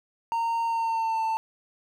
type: tone with pitch glide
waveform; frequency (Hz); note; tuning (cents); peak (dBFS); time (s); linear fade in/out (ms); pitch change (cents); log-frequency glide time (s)
triangle; 921 to 891.2; A#5 to A5; -21 to +22; -22; 0.32-1.37; 0; -57; 0.65-1.23
effects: none